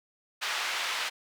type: band-pass noise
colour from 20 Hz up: white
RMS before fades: -32 dBFS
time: 0.41-1.1 s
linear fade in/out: 20 ms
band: 920 to 3200 Hz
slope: 12 dB/octave
effects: none